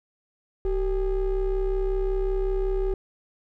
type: ring-modulated tone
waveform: triangle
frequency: 207.7 Hz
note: G#3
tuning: in tune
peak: -17 dBFS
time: 0.65-2.94 s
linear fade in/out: 2 ms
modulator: 175 Hz
effects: none